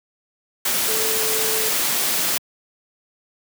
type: tone in noise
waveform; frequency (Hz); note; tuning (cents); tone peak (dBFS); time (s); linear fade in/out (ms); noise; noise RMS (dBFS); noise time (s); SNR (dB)
sine; 440; A4; 0; -27; 0.88-1.69; 5; white; -21; 0.65-2.38; -9
effects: high-pass 150 Hz 12 dB/octave